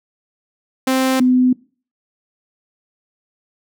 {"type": "tone pair in turn", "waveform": ["sawtooth", "sine"], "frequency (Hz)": [261.7, 252.8], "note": ["C4", "B3"], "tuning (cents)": [0, 41], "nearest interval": "minor second", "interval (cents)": 59, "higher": "first", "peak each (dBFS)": -10, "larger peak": "neither", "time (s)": [[0.87, 1.2], [1.2, 1.53]], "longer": "neither", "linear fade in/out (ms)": 5, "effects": ["noise-tail reverb RT60 0.4 s tail -22 dB re dry"]}